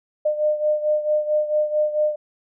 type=beating tone pair; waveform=sine; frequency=604 / 608.5 Hz; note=D5 / D#5; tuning=+48 / -39 cents; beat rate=4.5 Hz; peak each=-19 / -24 dBFS; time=0.25-2.16 s; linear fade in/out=10 ms; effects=none